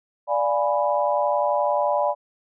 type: chord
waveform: sine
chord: D diminished seventh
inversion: none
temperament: equal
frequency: 587.3 / 698.5 / 830.6 / 987.8 Hz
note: D5 / F5 / Ab5 / Cb6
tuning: 0 / 0 / 0 / 0 cents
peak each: -22 / -27 / -25 / -25 dBFS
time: 0.27-2.15 s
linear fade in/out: 50 ms
effects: none